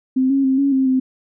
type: tone with pitch steps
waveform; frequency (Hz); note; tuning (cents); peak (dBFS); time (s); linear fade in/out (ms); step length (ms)
sine; 260.3 / 273.5 / 264.6 / 278.2 / 265.1 / 259.9; C4 / C#4 / C4 / C#4 / C4 / C4; -9 / -23 / +20 / +6 / +23 / -11; -13; 0.16-1; 10; 140
effects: none